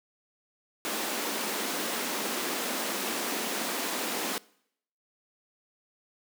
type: high-pass noise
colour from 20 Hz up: pink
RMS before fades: -32 dBFS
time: 0.85-4.38 s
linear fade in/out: 0 ms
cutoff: 210 Hz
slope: 48 dB/octave
effects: noise-tail reverb RT60 0.7 s tail -23 dB re dry